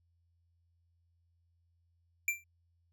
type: tone with exponential decay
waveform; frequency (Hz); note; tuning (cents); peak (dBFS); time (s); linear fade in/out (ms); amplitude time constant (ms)
square; 2357; D7; +6; -26; 2.28-2.44; 2; 34
effects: added 85 Hz sine -70 dBFS peak until 2.92 s